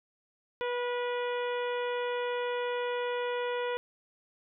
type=harmonic tone with a mistuned harmonic; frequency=488.6 Hz; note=B4; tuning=19 cents flat; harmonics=1 / 2 / 3 / 4 / 5 / 6 / 7; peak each=-31 / -37 / -41 / -43 / -45 / -47 / -48 dBFS; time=0.61-3.77 s; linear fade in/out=0 ms; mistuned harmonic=3; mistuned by=-18 cents; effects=none